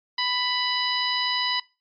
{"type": "harmonic tone", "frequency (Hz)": 992, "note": "B5", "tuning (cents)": 7, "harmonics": [1, 2, 3, 4, 5], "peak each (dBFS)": [-29, -29, -29, -29, -29], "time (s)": [0.18, 1.6], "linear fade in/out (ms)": 5, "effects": ["noise-tail reverb RT60 0.3 s tail -22 dB re dry", "MP3 48 kbps"]}